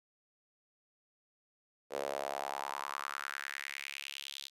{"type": "tone with high-pass filter sweep", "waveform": "sawtooth", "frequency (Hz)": 69.9, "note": "C#2", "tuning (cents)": 15, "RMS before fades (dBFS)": -41, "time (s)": [1.9, 4.5], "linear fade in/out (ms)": 50, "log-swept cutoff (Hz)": [490, 3800], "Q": 3.6, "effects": ["resampled to 32000 Hz"]}